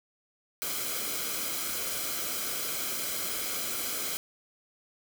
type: noise with comb filter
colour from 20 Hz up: white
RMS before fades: -33 dBFS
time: 0.62-4.17 s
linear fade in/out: 0 ms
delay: 1.1 ms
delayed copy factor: -0.6
effects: none